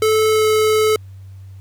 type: tone with pitch glide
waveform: square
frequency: 435.3 to 432.3 Hz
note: A4 to A4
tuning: -19 to -31 cents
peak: -13 dBFS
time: 0.02-0.96 s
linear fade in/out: 2 ms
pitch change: -12 cents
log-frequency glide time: 0.29-0.46 s
effects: added 96 Hz sine -34 dBFS peak until 1.6 s + pink hiss -58 dBFS RMS until 1.6 s